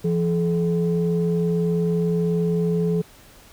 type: tone pair together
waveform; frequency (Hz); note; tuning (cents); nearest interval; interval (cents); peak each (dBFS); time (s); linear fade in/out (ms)
sine; 170 / 428.4; F3 / A4; -46 / -46; octave + major third; 1600; -19 / -22; 0.04-3.02; 10
effects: tanh soft clip ceiling -12 dBFS + pink hiss -49 dBFS RMS until 3.52 s